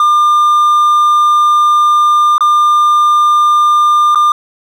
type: tone with dropouts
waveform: triangle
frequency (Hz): 1200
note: D6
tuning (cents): +37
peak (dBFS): -4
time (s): 0-4.32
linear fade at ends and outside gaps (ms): 2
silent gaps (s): 2.381-2.407 / 4.148-4.156
effects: none